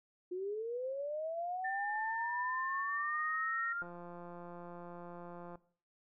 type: linear sweep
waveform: sine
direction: up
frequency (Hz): 352.5 to 1414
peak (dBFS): -36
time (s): 0.31-3.83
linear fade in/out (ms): 10
type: tone with pitch glide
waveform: sine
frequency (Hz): 1790 to 1861.7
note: A6 to A#6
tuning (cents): +29 to -3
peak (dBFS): -37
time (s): 1.64-3.73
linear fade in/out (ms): 10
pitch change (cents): +68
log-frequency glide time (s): 2.88-3.19
type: click train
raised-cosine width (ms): 1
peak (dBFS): -36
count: 303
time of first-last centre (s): 3.82-5.556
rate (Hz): 174
effects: noise-tail reverb RT60 0.5 s tail -18 dB re dry